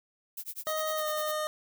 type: noise with tremolo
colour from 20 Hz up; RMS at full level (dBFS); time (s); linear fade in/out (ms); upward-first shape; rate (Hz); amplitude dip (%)
violet; -37; 0.37-1.32; 5; sine; 10; 100
type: tone with pitch glide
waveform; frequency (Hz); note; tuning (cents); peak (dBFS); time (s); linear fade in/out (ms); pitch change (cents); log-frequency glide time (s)
25% pulse; 625 to 613.2; D#5 to D#5; +8 to -25; -26; 0.67-1.47; 0; -33; 0.94-1.07
effects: none